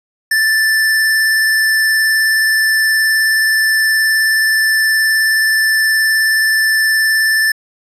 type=tone with vibrato; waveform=square; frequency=1763 Hz; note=A6; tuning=3 cents sharp; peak=-11 dBFS; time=0.31-7.52 s; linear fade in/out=5 ms; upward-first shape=square; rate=19 Hz; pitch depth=8 cents each way; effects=resampled to 32000 Hz + 8-bit